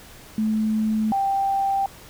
sine tone pair in turn, 217.4 / 785.3 Hz, A3 / G5, -21 / +3 cents, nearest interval octave + minor seventh, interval 2224 cents, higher second, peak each -19 dBFS, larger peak neither, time 0.38-1.12 / 1.12-1.86 s, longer neither, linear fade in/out 2 ms, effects pink hiss -45 dBFS RMS until 2.09 s

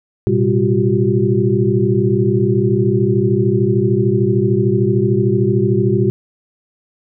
sine tone cluster, 112.9 / 126.3 / 197.7 / 352.9 / 386.1 Hz, A2 / B2 / G3 / F4 / G4, +45 / +39 / +15 / +18 / -26 cents, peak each -18 dBFS, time 0.27-6.1 s, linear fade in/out 0 ms, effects none

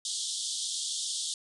pink band-pass noise, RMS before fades -34 dBFS, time 0.05-1.34 s, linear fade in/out 2 ms, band 3200 to 9700 Hz, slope 96 dB/octave, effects none

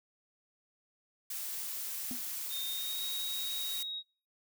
blue noise, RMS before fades -39 dBFS, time 1.3-3.83 s, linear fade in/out 5 ms
triangle tone with exponential decay, 246.9 Hz, B3, in tune, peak -33 dBFS, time 2.11-2.23 s, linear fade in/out 0 ms, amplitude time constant 26 ms
sine tone with pitch glide, 3673 to 3785 Hz, A#7 to A#7, -26 to +26 cents, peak -37 dBFS, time 2.49-4.03 s, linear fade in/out 50 ms, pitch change +52 cents, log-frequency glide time 2.68-3.03 s
effects noise-tail reverb RT60 0.4 s tail -21 dB re dry

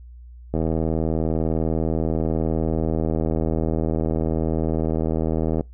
click train, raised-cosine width 2 ms, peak -10 dBFS, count 407, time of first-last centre 0.54-5.609 s, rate 80.1 Hz, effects noise-tail reverb RT60 0.2 s tail -24 dB re dry + added 60 Hz sine -39 dBFS peak until 5.73 s

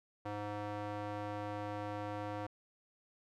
square tone with band-pass filter, 103.83 Hz, G#2, in tune, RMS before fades -41 dBFS, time 0.25-2.47 s, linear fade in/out 10 ms, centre 750 Hz, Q 0.96, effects none

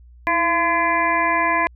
harmonic tone with a mistuned harmonic, 340 Hz, F4, 46 cents flat, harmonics 1 / 2 / 3 / 5 / 6 / 7, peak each -28 / -24 / -19 / -24 / -24 / -27 dBFS, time 0.27-1.67 s, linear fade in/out 0 ms, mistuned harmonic 1, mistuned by -73 cents, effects added 60 Hz sine -43 dBFS peak until 1.75 s

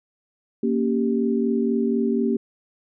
sine chord, G diminished, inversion first, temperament equal, 233.1 / 277.2 / 392 Hz, Bb3 / Db4 / G4, 0 / 0 / 0 cents, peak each -21 / -26 / -24 dBFS, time 0.63-2.37 s, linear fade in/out 5 ms, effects none

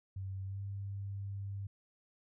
sine tone with pitch glide, 96 to 99.1 Hz, G2 to G2, -36 to +19 cents, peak -38 dBFS, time 0.16-1.67 s, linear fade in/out 5 ms, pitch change +55 cents, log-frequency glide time 0.45-0.6 s, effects none

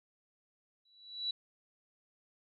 sine tone with exponential growth, 3934 Hz, B7, 7 cents flat, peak -30 dBFS, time 0.85-1.31 s, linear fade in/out 5 ms, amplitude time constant 100 ms, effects none

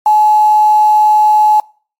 sine tone with quantisation, 851 Hz, G#5, 42 cents sharp, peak -5 dBFS, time 0.06-1.6 s, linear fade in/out 2 ms, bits 5, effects noise-tail reverb RT60 0.4 s tail -23 dB re dry + MP3 64 kbps

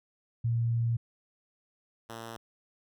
sine / 5% pulse tone pair in turn, 116.54 / 114.21 Hz, A#2 / A#2, 0 / -35 cents, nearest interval unison, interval 35 cents, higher first, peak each -25 / -29 dBFS, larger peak first, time 0.44-0.97 / 2.09-2.37 s, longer first, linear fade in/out 10 ms, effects none

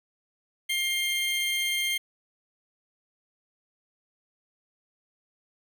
45% pulse tone pair together, 2122 / 3175 Hz, C7 / G7, +24 / +21 cents, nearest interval perfect fifth, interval 697 cents, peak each -28 dBFS, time 0.69-1.98 s, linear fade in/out 10 ms, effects 10-bit

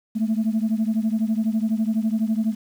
sine beating tone pair, 216.1 / 228.1 Hz, A3 / A#3, -31 / -37 cents, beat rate 12 Hz, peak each -20 / -22 dBFS, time 0.15-2.55 s, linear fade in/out 20 ms, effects tanh soft clip ceiling -15 dBFS + 8-bit

